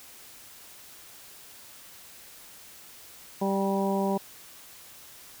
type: harmonic tone with a mistuned harmonic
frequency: 196 Hz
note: G3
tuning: in tune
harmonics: 1 / 2 / 3 / 4 / 5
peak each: -27 / -30 / -32 / -33 / -34 dBFS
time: 3.41-4.18 s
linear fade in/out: 10 ms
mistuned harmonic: 5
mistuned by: -18 cents
effects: white hiss -49 dBFS RMS until 5.4 s